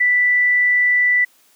sine tone, 1975.5 Hz, B6, in tune, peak -12 dBFS, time 0-1.25 s, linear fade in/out 10 ms, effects white hiss -55 dBFS RMS until 1.55 s + high-pass 200 Hz 12 dB/octave

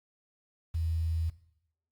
sine tone with quantisation, 81.7 Hz, E2, 15 cents flat, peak -28 dBFS, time 0.74-1.3 s, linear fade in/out 10 ms, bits 9, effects noise-tail reverb RT60 0.7 s tail -17 dB re dry + Opus 48 kbps

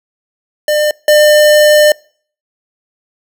square tone pair in turn, 601 / 601 Hz, D5 / D5, +40 / +40 cents, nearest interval unison, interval 0 cents, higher neither, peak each -10 / -5 dBFS, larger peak second, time 0.68-0.91 / 1.08-1.92 s, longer second, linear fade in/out 2 ms, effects noise-tail reverb RT60 0.5 s tail -26 dB re dry

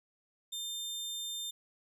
sawtooth tone, 3600 Hz, A7, 39 cents sharp, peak -34 dBFS, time 0.52-1.51 s, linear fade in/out 10 ms, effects none

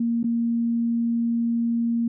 sine tone with dropouts, 233.1 Hz, A#3, in tune, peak -20 dBFS, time 0-2.08 s, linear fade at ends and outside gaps 5 ms, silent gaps 0.231-0.241 s, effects none

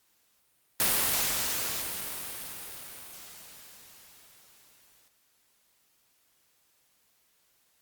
white noise with exponential decay, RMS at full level -24 dBFS, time 0.8-5.08 s, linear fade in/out 0 ms, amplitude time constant 930 ms, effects white hiss -69 dBFS RMS until 7.81 s + Opus 48 kbps

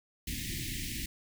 pink band-stop noise, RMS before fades -37 dBFS, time 0.27-1.06 s, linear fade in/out 5 ms, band 350 to 1800 Hz, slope 96 dB/octave, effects none

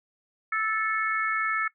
harmonic tone, 438.2 Hz, A4, 7 cents flat, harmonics 3 / 4 / 5, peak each -27 / -29 / -31 dBFS, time 0.52-1.68 s, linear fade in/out 5 ms, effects noise-tail reverb RT60 0.1 s tail -18 dB re dry

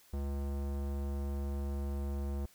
square tone with low-pass filter, 70 Hz, C#2, 18 cents sharp, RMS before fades -36 dBFS, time 0.13-2.46 s, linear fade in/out 5 ms, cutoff 800 Hz, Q 0.68, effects white hiss -63 dBFS RMS until 2.54 s

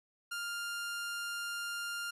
sawtooth tone, 1400 Hz, F6, 4 cents sharp, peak -33 dBFS, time 0.31-2.11 s, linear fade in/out 10 ms, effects resampled to 32000 Hz

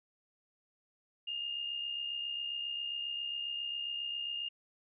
sine tone with amplitude modulation, 2826 Hz, F7, 20 cents sharp, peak -33 dBFS, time 1.27-4.49 s, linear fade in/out 10 ms, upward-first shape sine, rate 67.4 Hz, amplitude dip 50%, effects none

